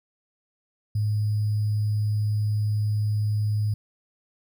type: tone with sample-and-hold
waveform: sine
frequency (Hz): 105.5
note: G#2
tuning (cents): +28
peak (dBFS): -21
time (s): 0.95-3.74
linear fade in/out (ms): 5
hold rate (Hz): 4900
effects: none